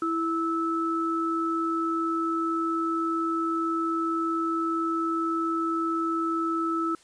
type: tone pair together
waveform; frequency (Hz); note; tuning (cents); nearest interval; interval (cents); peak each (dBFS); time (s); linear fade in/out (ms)
sine; 329.6 / 1307.8; E4 / E6; 0 / -14; 2 octaves; 2386; -27; 0.02-6.95; 2
effects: white hiss -57 dBFS RMS until 7.03 s + resampled to 22050 Hz